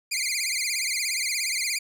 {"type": "tone with vibrato", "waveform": "15% pulse", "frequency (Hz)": 2243, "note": "C#7", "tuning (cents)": 20, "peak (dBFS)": -18, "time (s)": [0.11, 1.79], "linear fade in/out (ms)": 10, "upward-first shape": "sine", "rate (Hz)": 17, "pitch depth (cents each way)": 160, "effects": []}